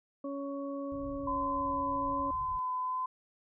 harmonic tone, 279 Hz, C#4, 11 cents sharp, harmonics 1 / 2 / 4, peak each -37 / -39 / -46 dBFS, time 0.24-2.31 s, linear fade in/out 5 ms
pink low-pass noise, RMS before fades -47 dBFS, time 0.92-2.59 s, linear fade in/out 0 ms, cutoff 150 Hz, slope 48 dB/octave
sine tone with vibrato, 1018 Hz, C6, 48 cents flat, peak -31 dBFS, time 1.27-3.06 s, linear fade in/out 5 ms, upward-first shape sine, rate 1.2 Hz, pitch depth 12 cents each way
effects none

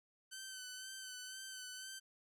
10% pulse tone with vibrato, 1526 Hz, G6, 47 cents flat, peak -38 dBFS, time 0.31-2 s, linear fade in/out 20 ms, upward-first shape sine, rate 2 Hz, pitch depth 31 cents each way, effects none

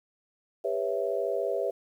sine chord, C# half-diminished seventh, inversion second, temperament equal with one note detuned, 400.2 / 493.9 / 554.4 / 659.3 Hz, G4 / B4 / C#5 / E5, +36 / 0 / 0 / 0 cents, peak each -32 dBFS, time 0.64-1.71 s, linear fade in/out 10 ms, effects 10-bit

